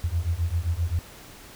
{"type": "beating tone pair", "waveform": "sine", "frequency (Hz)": [81, 88.6], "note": ["E2", "F2"], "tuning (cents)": [-30, 25], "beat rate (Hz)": 7.6, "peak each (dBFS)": -26, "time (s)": [0.04, 0.99], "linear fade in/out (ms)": 0, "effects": ["pink hiss -46 dBFS RMS until 1.55 s"]}